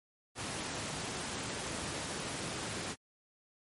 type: noise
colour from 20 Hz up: pink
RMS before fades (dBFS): -38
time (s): 0.35-2.96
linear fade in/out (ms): 50
effects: high-pass 100 Hz 12 dB/octave + MP3 48 kbps